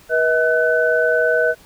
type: tone cluster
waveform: sine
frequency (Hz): 483.7 / 636 / 1505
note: B4 / D#5 / F#6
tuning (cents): -36 / +38 / +29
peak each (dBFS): -18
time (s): 0.09-1.55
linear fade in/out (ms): 50
effects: pink hiss -48 dBFS RMS until 1.65 s